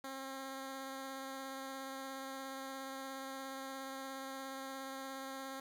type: tone with vibrato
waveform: 10% pulse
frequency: 268 Hz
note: C4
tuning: 42 cents sharp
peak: -35 dBFS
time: 0.04-5.6 s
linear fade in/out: 2 ms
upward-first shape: sine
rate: 17 Hz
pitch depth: 11 cents each way
effects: none